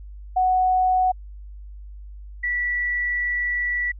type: tone pair in turn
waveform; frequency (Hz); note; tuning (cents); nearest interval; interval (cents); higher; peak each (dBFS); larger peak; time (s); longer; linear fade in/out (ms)
sine; 741 / 1954.4; F#5 / B6; +2 / -19; octave + perfect fourth; 1679; second; -16 / -21; first; 0.36-1.12 / 2.43-3.92; second; 10
effects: added 50 Hz sine -36 dBFS peak until 3.99 s